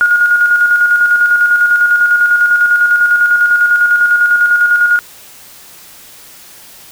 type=tone with tremolo; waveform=sine; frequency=1433 Hz; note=F6; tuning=44 cents sharp; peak=-5 dBFS; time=0.01-4.99 s; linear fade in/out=0 ms; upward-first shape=square; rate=10 Hz; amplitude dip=40%; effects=white hiss -37 dBFS RMS until 6.91 s